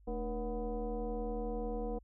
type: tone with frequency modulation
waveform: sine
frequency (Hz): 220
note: A3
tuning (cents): 0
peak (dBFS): -34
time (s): 0.07-1.99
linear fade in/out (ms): 10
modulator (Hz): 259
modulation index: 1.7
effects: added 50 Hz sine -58 dBFS peak until 2.03 s